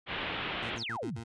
white low-pass noise, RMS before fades -36 dBFS, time 0.06-0.8 s, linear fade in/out 50 ms, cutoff 3400 Hz, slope 48 dB/octave
20% pulse tone bursts, 115.3 Hz, A#2, 19 cents flat, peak -35 dBFS, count 5, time 0.62-1.239 s, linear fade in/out 10 ms, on 83 ms, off 51 ms
sine exponential sweep, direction down, 7200 to 69.3 Hz, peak -34 dBFS, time 0.77-1.21 s, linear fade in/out 50 ms
effects resampled to 22050 Hz

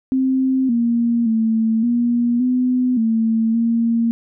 sine tone with pitch steps, 262.3 / 234.7 / 223.3 / 238.8 / 251.7 / 224.6 / 231 Hz, C4 / A#3 / A3 / A#3 / B3 / A3 / A#3, +4 / +12 / +26 / +42 / +33 / +36 / -16 cents, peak -14 dBFS, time 0.12-4.11 s, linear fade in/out 0 ms, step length 570 ms, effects none

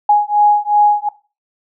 sine beating tone pair, 830 / 832.7 Hz, G#5 / G#5, -1 / +4 cents, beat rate 2.7 Hz, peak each -12 dBFS, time 0.09-1.09 s, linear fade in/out 5 ms, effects noise-tail reverb RT60 0.3 s tail -17 dB re dry

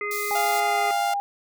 harmonic tone, 412.8 Hz, G#4, 10 cents flat, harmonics 1 / 3 / 5 / 6, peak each -31 / -32 / -29 / -42 dBFS, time 0.01-0.91 s, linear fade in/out 2 ms
white high-pass noise, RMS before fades -33 dBFS, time 0.11-0.6 s, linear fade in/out 2 ms, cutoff 3700 Hz, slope 48 dB/octave
sine tone with pitch glide, 820 to 805.4 Hz, G#5 to G5, -22 to +47 cents, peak -23 dBFS, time 0.31-1.2 s, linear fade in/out 0 ms, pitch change -31 cents, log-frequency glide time 0.66-0.78 s
sawtooth tone, 698.5 Hz, F5, in tune, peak -21 dBFS, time 0.35-1.14 s, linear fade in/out 5 ms
effects none

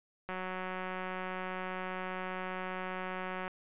click train, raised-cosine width 0.5 ms, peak -24 dBFS, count 591, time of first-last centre 0.29-3.479 s, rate 185 Hz, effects resampled to 8000 Hz

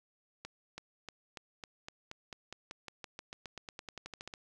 accelerating click train, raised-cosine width 0.2 ms, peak -26 dBFS, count 25, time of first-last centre 0.45-4.338 s, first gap 330 ms, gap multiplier 0.93, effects none

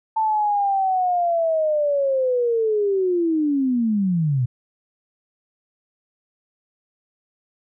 sine linear sweep, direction down, 888 to 118.2 Hz, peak -17 dBFS, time 0.16-4.46 s, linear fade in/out 10 ms, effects none

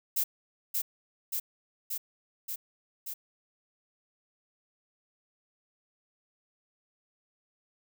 violet noise with echo, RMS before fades -28 dBFS, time 0.16-0.24 s, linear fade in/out 10 ms, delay 580 ms, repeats 5, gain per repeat -2 dB, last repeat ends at 3.14 s, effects none

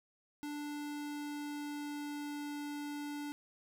square tone with pitch glide, 293.7 to 291.8 Hz, D4 to D4, 0 to -11 cents, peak -40 dBFS, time 0.43-3.32 s, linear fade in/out 0 ms, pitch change -11 cents, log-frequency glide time 0.63-2.6 s, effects none

